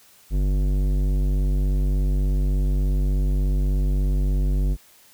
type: tone with tanh clipping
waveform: sine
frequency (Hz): 48.3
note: G1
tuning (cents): -25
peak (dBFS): -20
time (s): 0.3-4.77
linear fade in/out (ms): 50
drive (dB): 15
effects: white hiss -53 dBFS RMS until 5.13 s